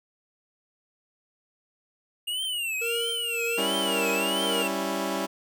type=tone with vibrato; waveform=square; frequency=2819 Hz; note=F7; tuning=16 cents sharp; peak=-28 dBFS; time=2.27-4.68 s; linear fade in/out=10 ms; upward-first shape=triangle; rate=1.5 Hz; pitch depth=200 cents each way
type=tone with tremolo; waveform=square; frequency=466.2 Hz; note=A#4; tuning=in tune; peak=-29 dBFS; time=2.81-4.63 s; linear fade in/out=10 ms; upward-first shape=sine; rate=1.8 Hz; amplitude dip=75%
type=chord; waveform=15% pulse; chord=C# diminished; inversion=second; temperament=equal; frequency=196 / 277.2 / 329.6 Hz; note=G3 / C#4 / E4; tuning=0 / 0 / 0 cents; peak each=-25 dBFS; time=3.57-5.27 s; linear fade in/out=20 ms
effects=none